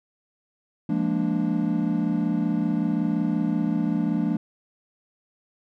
triangle chord, Bb dominant seventh, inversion second, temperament equal with one note detuned, 172.11 / 207.7 / 233.1 / 293.7 Hz, F3 / Ab3 / Bb3 / D4, -25 / 0 / 0 / 0 cents, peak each -25 dBFS, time 0.89-4.37 s, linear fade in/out 5 ms, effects none

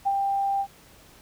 sine tone with ADSR envelope, 791 Hz, G5, 15 cents sharp, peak -19 dBFS, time 0.05-0.67 s, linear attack 21 ms, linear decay 46 ms, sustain -3 dB, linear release 65 ms, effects pink hiss -53 dBFS RMS until 1.21 s

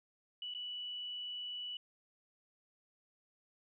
sine tone with dropouts, 2956 Hz, F#7, 2 cents flat, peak -40 dBFS, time 0.42-1.77 s, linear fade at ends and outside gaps 2 ms, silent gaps 0.539-0.548 s, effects none

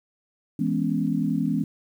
sine chord, C# minor seventh, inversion first, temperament equal, 164.81 / 207.7 / 246.9 / 277.2 Hz, E3 / G#3 / B3 / C#4, 0 / 0 / 0 / 0 cents, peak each -27 dBFS, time 0.59-1.64 s, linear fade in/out 5 ms, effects 9-bit

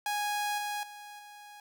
sawtooth tone with level steps, 828 Hz, G#5, 5 cents flat, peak -26 / -29 / -41 / -44 dBFS, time 0.06-1.6 s, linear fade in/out 2 ms, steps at 0.58 / 0.83 / 1.19 s, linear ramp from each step 2 ms, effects none

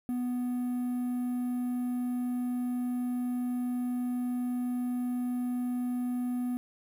triangle tone, 246.9 Hz, B3, in tune, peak -27 dBFS, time 0.09-6.57 s, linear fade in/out 0 ms, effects 9-bit

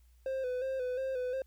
triangle tone with vibrato, 515 Hz, C5, 28 cents flat, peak -30 dBFS, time 0.26-1.42 s, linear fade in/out 2 ms, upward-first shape square, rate 2.8 Hz, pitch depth 47 cents each way, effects added 60 Hz sine -59 dBFS peak until 1.46 s + white hiss -74 dBFS RMS until 1.46 s

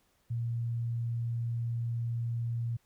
sine tone, 117.2 Hz, A#2, 10 cents sharp, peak -30 dBFS, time 0.3-2.77 s, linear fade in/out 10 ms, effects pink hiss -71 dBFS RMS until 2.85 s

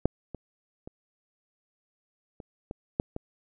clicks, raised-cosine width 2 ms, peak -8 / -23 / -27 / -28 / -22 / -11 / -20 dBFS, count 7, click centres 0.056 / 0.347 / 0.875 / 2.402 / 2.711 / 2.999 / 3.164 s, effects none

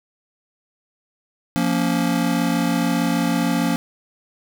square chord, Bb minor, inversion second, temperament just, 174.81 / 233.1 / 279.7 Hz, F3 / Bb3 / Db4, +2 / 0 / +16 cents, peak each -23 dBFS, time 1.56-3.76 s, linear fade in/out 0 ms, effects none

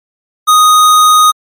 square tone, 1244.5 Hz, D#6, in tune, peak -4 dBFS, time 0.47-1.32 s, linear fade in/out 20 ms, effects MP3 64 kbps

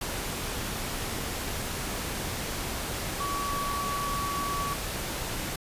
sine tone in noise, 1135 Hz, C#6, 41 cents sharp, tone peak -30 dBFS, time 3.2-4.74 s, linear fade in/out 5 ms, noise pink, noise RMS -33 dBFS, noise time 0.01-5.56 s, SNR 0 dB, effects resampled to 32000 Hz

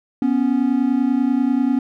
triangle tone pair together, 246.6 / 276.8 Hz, B3 / C#4, -2 / -2 cents, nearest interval major second, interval 200 cents, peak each -16 dBFS, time 0.22-1.79 s, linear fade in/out 2 ms, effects none

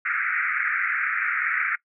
pink band-pass noise, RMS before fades -25 dBFS, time 0.05-1.76 s, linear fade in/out 10 ms, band 1300 to 2300 Hz, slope 96 dB/octave, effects noise-tail reverb RT60 0.1 s tail -21 dB re dry

